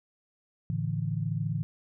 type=chord; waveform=sine; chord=A suspended fourth; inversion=none; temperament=equal with one note detuned; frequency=110 / 143.89 / 164.81 Hz; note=A2 / D3 / E3; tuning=0 / -35 / 0 cents; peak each=-32 dBFS; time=0.7-1.63 s; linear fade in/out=0 ms; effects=none